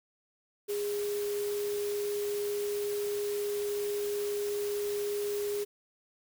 sine tone in noise, 411.1 Hz, G#4, 18 cents flat, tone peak -30 dBFS, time 0.68-5.65 s, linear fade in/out 20 ms, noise white, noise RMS -43 dBFS, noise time 0.68-5.65 s, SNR +10 dB, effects none

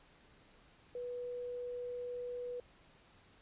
sine tone, 490 Hz, B4, 14 cents flat, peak -39 dBFS, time 0.95-2.6 s, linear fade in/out 2 ms, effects pink hiss -64 dBFS RMS until 3.41 s + resampled to 8000 Hz

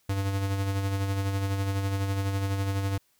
square tone with tremolo, 98 Hz, G2, in tune, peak -25 dBFS, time 0.09-2.98 s, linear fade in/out 5 ms, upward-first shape sine, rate 12 Hz, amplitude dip 40%, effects white hiss -68 dBFS RMS until 3.19 s

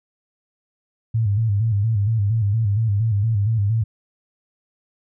sine tone with vibrato, 106.8 Hz, G#2, 49 cents sharp, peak -16 dBFS, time 1.14-3.84 s, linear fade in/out 10 ms, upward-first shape square, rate 4.3 Hz, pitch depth 99 cents each way, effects none

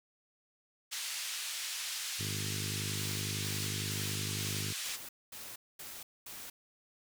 pink band-pass noise, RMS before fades -39 dBFS, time 0.91-4.97 s, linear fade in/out 20 ms, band 2700 to 10000 Hz, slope 12 dB/octave
harmonic tone, 50.9 Hz, G#1, 34 cents flat, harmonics 2 / 3 / 4 / 5 / 6 / 7 / 8 / 9, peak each -39 / -43 / -47 / -50 / -53 / -51 / -53 / -56 dBFS, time 2.19-4.73 s, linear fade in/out 10 ms
white noise bursts, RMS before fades -46 dBFS, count 8, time 2.97-6.5 s, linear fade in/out 5 ms, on 240 ms, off 230 ms
effects none

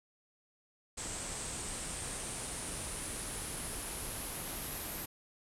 pink noise with low-pass filter sweep, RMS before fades -41 dBFS, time 0.97-5.06 s, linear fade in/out 10 ms, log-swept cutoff 8000 to 12000 Hz, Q 5.3, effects none

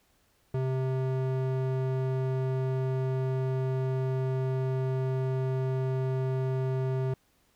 square tone with band-pass filter, 130.81 Hz, C3, in tune, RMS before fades -29 dBFS, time 0.54-7.14 s, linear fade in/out 5 ms, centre 290 Hz, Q 0.74, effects pink hiss -68 dBFS RMS until 7.55 s

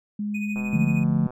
sine tone, 207.7 Hz, G#3, in tune, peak -25 dBFS, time 0.19-0.9 s, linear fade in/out 5 ms
triangle tone with tremolo, 2489 Hz, D#7, in tune, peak -29 dBFS, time 0.34-1.04 s, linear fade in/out 10 ms, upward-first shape sine, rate 13 Hz, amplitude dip 65%
click train, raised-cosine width 1 ms, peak -26 dBFS, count 95, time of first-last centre 0.56-1.306 s, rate 126 Hz
sine chord, D minor, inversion none, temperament equal, 146.83 / 174.61 / 220 Hz, D3 / F3 / A3, 0 / 0 / 0 cents, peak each -23 dBFS, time 0.73-1.27 s, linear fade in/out 5 ms
effects none

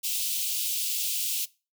white high-pass noise, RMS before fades -29 dBFS, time 0.03-1.46 s, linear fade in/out 20 ms, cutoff 2600 Hz, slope 48 dB/octave, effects noise-tail reverb RT60 0.3 s tail -21 dB re dry

